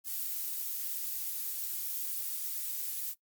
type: noise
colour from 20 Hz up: violet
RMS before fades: -36 dBFS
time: 0.04-3.15 s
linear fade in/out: 50 ms
effects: noise-tail reverb RT60 0.1 s tail -20 dB re dry + Opus 48 kbps